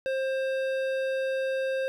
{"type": "tone with hard clipping", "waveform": "triangle", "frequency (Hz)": 530, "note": "C5", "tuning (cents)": 22, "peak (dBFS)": -28, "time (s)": [0.06, 1.88], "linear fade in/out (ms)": 0, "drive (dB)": 16, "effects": []}